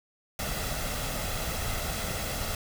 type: noise with comb filter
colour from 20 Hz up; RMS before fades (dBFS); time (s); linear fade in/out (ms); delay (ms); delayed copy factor
pink; -32; 0.39-2.55; 2; 1.5; +0.5
effects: none